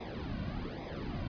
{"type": "noise with flanger", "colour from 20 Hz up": "brown", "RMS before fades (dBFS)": -39, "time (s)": [0, 1.28], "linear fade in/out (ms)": 10, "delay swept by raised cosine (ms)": [0.67, 2.37], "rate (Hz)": 1.2, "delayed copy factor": -0.9, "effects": ["resampled to 11025 Hz"]}